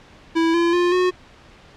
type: tone with pitch steps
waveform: square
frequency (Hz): 328.9 / 340.3 / 352.1 / 364.3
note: E4 / F4 / F4 / F#4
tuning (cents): -4 / -45 / +14 / -27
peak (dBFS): -16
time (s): 0.35-1.11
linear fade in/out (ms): 20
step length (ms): 190
effects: pink hiss -47 dBFS RMS until 1.76 s + low-pass 4000 Hz 12 dB/octave